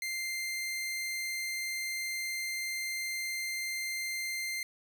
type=tone; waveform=sawtooth; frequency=2093 Hz; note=C7; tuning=in tune; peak=-30 dBFS; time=0.02-4.63 s; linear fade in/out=2 ms; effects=none